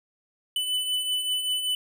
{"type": "beating tone pair", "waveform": "square", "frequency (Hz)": [2993, 2998.2], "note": ["F#7", "F#7"], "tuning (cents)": [19, 22], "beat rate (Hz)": 5.2, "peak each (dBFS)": [-35, -26], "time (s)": [0.56, 1.75], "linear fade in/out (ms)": 2, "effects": []}